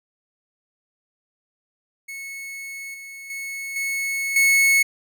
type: tone with level steps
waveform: 45% pulse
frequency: 2198 Hz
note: C#7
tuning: 15 cents flat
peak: -32 / -36 / -29 / -23 / -14 dBFS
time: 2.08-4.83 s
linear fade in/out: 10 ms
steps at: 2.94 / 3.3 / 3.76 / 4.36 s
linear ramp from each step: 2 ms
effects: none